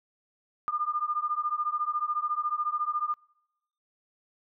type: beating tone pair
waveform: sine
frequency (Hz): 1202 / 1216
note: D6 / D#6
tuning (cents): +40 / -40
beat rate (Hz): 14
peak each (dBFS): -30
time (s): 0.68-3.14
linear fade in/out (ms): 0
effects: noise-tail reverb RT60 0.9 s tail -26 dB re dry